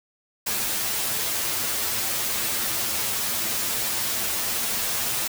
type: noise with comb filter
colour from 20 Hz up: white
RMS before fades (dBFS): -26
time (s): 0.46-5.28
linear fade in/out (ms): 10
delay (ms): 9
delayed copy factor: +0.85
effects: none